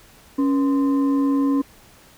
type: tone with frequency modulation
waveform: sine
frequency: 277.2 Hz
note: C#4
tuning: in tune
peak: -16 dBFS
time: 0.38-1.62 s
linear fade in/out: 10 ms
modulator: 761 Hz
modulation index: 0.35
effects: pink hiss -50 dBFS RMS until 2.17 s